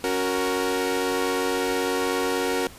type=chord; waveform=sawtooth; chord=F# major; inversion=second; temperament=equal; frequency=277.2 / 370 / 466.2 Hz; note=C#4 / F#4 / A#4; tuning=0 / 0 / 0 cents; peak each=-25 / -23 / -22 dBFS; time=0.04-2.67 s; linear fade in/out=0 ms; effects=pink hiss -45 dBFS RMS until 2.78 s + resampled to 32000 Hz